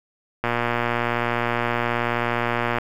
click train, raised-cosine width 0.5 ms, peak -7 dBFS, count 280, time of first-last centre 0.44-2.785 s, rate 119 Hz, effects 7-bit

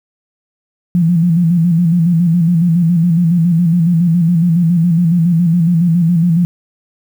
sine tone with vibrato, 170 Hz, F3, 46 cents flat, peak -8 dBFS, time 0.95-6.45 s, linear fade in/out 0 ms, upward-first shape square, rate 7.2 Hz, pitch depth 68 cents each way, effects 7-bit

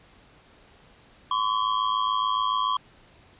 square ring-modulated tone, 1078 Hz, C#6, 49 cents flat, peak -20 dBFS, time 1.31-2.77 s, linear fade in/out 2 ms, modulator 53.5 Hz, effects pink hiss -55 dBFS RMS until 3.39 s + resampled to 8000 Hz

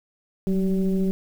sine tone with frequency modulation, 188.2 Hz, F#3, 30 cents sharp, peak -19 dBFS, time 0.47-1.11 s, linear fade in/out 0 ms, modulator 195 Hz, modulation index 0.83, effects 8-bit

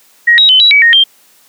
sine tone with pitch steps, 1889 / 3825 / 3047 / 3905 / 2278 / 1860 / 3171 Hz, A#6 / A#7 / G7 / B7 / C#7 / A#6 / G7, +22 / +44 / -50 / -20 / +47 / -4 / +19 cents, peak -3 dBFS, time 0.27-1.04 s, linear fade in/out 10 ms, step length 110 ms, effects white hiss -47 dBFS RMS until 1.48 s + high-pass 200 Hz 12 dB/octave

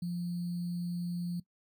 sine tone with sample-and-hold, 174.61 Hz, F3, in tune, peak -32 dBFS, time 0.02-1.4 s, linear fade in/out 5 ms, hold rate 4410 Hz, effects noise-tail reverb RT60 0.1 s tail -19 dB re dry

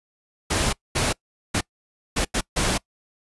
pink noise bursts at uneven times, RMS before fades -22 dBFS, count 6, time 0.5-0.73 / 0.95-1.13 / 1.54-1.61 / 2.16-2.25 / 2.34-2.41 / 2.56-2.78 s, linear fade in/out 10 ms, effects noise-tail reverb RT60 0.1 s tail -24 dB re dry + resampled to 24000 Hz

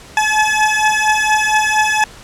20% pulse beating tone pair, 855 / 859.3 Hz, A5 / A5, -50 / -41 cents, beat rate 4.3 Hz, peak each -10 dBFS, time 0.17-2.04 s, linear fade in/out 2 ms, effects pink hiss -38 dBFS RMS until 2.23 s + low-pass 9000 Hz 12 dB/octave

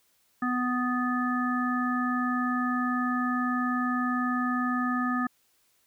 harmonic tone, 248.8 Hz, B3, 13 cents sharp, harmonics 1 / 3 / 5 / 7, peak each -27 / -37 / -30 / -34 dBFS, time 0.42-5.27 s, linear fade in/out 5 ms, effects white hiss -68 dBFS RMS until 5.86 s

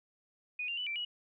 sine tone with pitch steps, 2476 / 2785 / 2974 / 2343 / 2916 Hz, D#7 / F7 / F#7 / D7 / F#7, -9 / -5 / +8 / -5 / -26 cents, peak -34 dBFS, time 0.59-1.05 s, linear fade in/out 5 ms, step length 92 ms, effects none

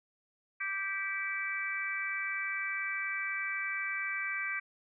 harmonic tone with a mistuned harmonic, 392 Hz, G4, in tune, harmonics 3 / 4 / 5 / 6, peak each -43 / -38 / -38 / -36 dBFS, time 0.6-4.6 s, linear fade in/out 10 ms, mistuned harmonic 6, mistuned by -30 cents, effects none

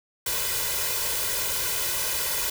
white noise with comb filter, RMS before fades -27 dBFS, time 0.26-2.5 s, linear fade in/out 5 ms, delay 2 ms, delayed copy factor +0.9, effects none

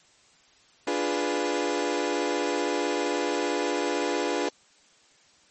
30% pulse chord, D diminished seventh, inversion none, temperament equal, 293.7 / 349.2 / 415.3 / 493.9 Hz, D4 / F4 / Ab4 / Cb5, 0 / 0 / 0 / 0 cents, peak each -28 dBFS, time 0.87-4.49 s, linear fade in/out 5 ms, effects white hiss -59 dBFS RMS until 5.5 s + MP3 32 kbps

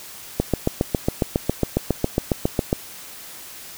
click train, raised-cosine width 2 ms, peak -4 dBFS, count 18, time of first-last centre 0.4-2.729 s, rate 7.3 Hz, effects white hiss -39 dBFS RMS until 3.77 s

